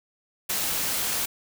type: noise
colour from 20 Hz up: white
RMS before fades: -27 dBFS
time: 0.49-1.26 s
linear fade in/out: 10 ms
effects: none